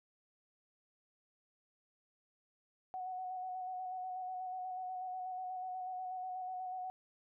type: tone with vibrato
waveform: sine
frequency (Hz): 740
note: F#5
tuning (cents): 0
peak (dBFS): -39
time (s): 2.94-6.9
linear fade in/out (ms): 0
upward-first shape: square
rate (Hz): 8.2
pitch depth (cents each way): 19
effects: none